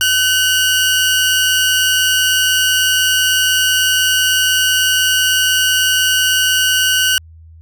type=tone pair together; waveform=sawtooth; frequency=1518 / 2866 Hz; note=F#6 / F7; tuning=+44 / +44 cents; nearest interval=major seventh; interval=1100 cents; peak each=-11 dBFS; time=0.01-7.18 s; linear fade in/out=0 ms; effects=added 81 Hz sine -37 dBFS peak until 7.61 s